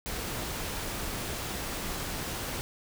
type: noise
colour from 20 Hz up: pink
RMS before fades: -35 dBFS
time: 0.06-2.61 s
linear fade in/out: 0 ms
effects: none